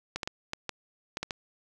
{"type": "clicks", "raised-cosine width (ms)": 0.2, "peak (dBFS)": -15, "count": 8, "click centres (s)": [0.16, 0.232, 0.275, 0.534, 0.693, 1.171, 1.23, 1.308], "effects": []}